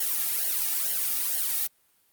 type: noise with flanger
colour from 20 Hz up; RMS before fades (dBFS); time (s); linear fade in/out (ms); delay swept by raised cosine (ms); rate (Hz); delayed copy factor
blue; -27; 0-1.67; 5; 0.81 to 2.01; 2.2; -1
effects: white hiss -66 dBFS RMS until 2.12 s + Opus 32 kbps